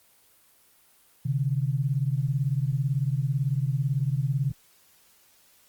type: beating tone pair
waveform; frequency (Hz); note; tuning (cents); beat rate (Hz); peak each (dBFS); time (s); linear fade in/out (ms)
sine; 130.81 / 148.81; C3 / D3; 0 / +23; 18; -25 / -27; 1.25-4.52; 10
effects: white hiss -60 dBFS RMS until 5.68 s + Opus 24 kbps